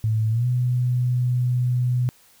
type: tone with pitch glide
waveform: sine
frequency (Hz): 110 to 124.19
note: A2 to B2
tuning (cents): 0 to +10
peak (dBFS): -18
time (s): 0.04-2.09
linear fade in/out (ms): 0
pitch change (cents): +210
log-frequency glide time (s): 0.3-0.46
effects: white hiss -55 dBFS RMS until 2.4 s